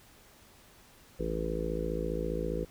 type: harmonic tone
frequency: 54.9 Hz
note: A1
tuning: 3 cents flat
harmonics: 1 / 3 / 4 / 5 / 6 / 7 / 8 / 9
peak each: -36 / -38 / -43 / -43 / -40 / -40 / -38 / -37 dBFS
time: 1.19-2.65 s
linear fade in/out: 10 ms
effects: pink hiss -58 dBFS RMS until 2.7 s